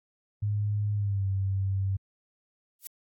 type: tone with pitch glide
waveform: sine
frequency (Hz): 103.83 to 96.88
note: G#2 to G2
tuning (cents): 0 to -20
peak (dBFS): -25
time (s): 0.42-1.97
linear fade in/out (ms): 10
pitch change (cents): -120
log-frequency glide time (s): 0.94-1.26
type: noise with exponential growth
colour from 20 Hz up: violet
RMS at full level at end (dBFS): -32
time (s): 2.79-2.87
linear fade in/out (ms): 1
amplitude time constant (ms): 17
effects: AAC 64 kbps